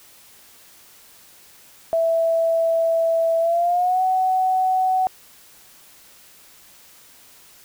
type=tone with pitch glide; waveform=sine; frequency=659.3 to 748.6 Hz; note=E5 to F#5; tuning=0 to +20 cents; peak=-16 dBFS; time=1.93-5.07 s; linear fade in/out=0 ms; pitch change=+220 cents; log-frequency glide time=3.39-4.02 s; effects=white hiss -49 dBFS RMS until 7.64 s